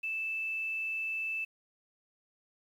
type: tone with quantisation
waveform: sine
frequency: 2637 Hz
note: E7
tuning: in tune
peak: -32 dBFS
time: 0.03-1.45 s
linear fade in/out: 10 ms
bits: 10
effects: none